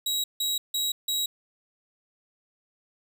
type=tone bursts; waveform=sawtooth; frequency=3849 Hz; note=B7; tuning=45 cents flat; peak=-22 dBFS; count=4; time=0.06-1.26 s; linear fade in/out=5 ms; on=180 ms; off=160 ms; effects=none